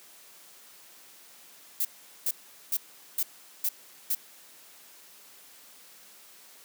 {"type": "noise bursts", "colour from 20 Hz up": "violet", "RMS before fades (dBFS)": -27, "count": 6, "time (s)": [1.8, 4.15], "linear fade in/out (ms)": 5, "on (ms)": 50, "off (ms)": 410, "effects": ["white hiss -53 dBFS RMS until 6.64 s", "high-pass 200 Hz 12 dB/octave"]}